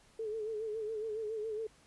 sine tone with vibrato, 435.3 Hz, A4, 19 cents flat, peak -35 dBFS, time 0.19-1.67 s, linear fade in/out 5 ms, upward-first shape sine, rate 7.2 Hz, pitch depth 66 cents each way, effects pink hiss -64 dBFS RMS until 1.86 s + resampled to 24000 Hz

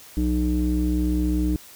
square tone with low-pass filter, 61.3 Hz, B1, 12 cents flat, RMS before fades -22 dBFS, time 0.17-1.56 s, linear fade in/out 0 ms, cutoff 290 Hz, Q 5.8, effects white hiss -46 dBFS RMS until 1.75 s

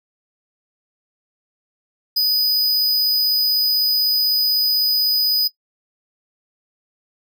square tone, 4978 Hz, D#8, in tune, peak -15 dBFS, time 2.16-5.48 s, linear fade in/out 10 ms, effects noise-tail reverb RT60 0.1 s tail -19 dB re dry

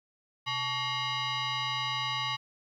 sine tone with frequency modulation, 872 Hz, A5, 16 cents flat, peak -29 dBFS, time 0.46-2.37 s, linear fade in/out 20 ms, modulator 1000 Hz, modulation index 3.3, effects 11-bit

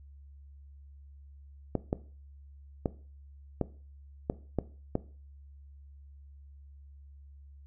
clicks, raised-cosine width 2 ms, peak -14 dBFS, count 7, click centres 1.753 / 1.929 / 2.858 / 3.613 / 4.299 / 4.587 / 4.954 s, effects noise-tail reverb RT60 0.4 s tail -17 dB re dry + added 70 Hz sine -49 dBFS peak until 7.66 s

